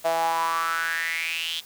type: tone with high-pass filter sweep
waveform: sawtooth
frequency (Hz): 164.81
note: E3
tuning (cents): 0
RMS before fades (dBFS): -26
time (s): 0.04-1.61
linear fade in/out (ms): 20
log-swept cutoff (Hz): 660 to 3400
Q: 6.9
effects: white hiss -48 dBFS RMS until 1.65 s